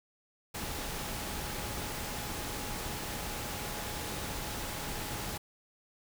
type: tone in noise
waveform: sine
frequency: 836 Hz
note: G#5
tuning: 11 cents sharp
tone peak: -48 dBFS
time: 0.54-5.38 s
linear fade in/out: 10 ms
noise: pink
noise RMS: -38 dBFS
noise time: 0.54-5.38 s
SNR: -13 dB
effects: none